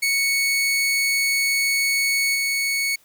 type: tone with level steps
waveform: sawtooth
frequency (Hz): 2217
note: C#7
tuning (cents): 0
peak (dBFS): -15 / -17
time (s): 0.02-2.96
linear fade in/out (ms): 10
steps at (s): 2.34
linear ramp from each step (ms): 20
effects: white hiss -57 dBFS RMS until 3.04 s